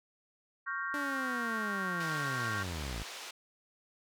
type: chord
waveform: sine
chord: G half-diminished seventh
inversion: second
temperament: equal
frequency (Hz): 1108.7 / 1396.9 / 1568 / 1864.7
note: Db6 / F6 / G6 / Bb6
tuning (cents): 0 / 0 / 0 / 0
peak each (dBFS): -39 / -39 / -38 / -42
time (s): 0.66-2.64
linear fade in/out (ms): 20
type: linear sweep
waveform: sawtooth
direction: down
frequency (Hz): 293.7 to 49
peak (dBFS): -33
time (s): 0.94-3.03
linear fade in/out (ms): 0
type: band-pass noise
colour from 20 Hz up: white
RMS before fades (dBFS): -45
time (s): 2-3.31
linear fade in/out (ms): 5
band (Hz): 490 to 4800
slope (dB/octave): 12
effects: none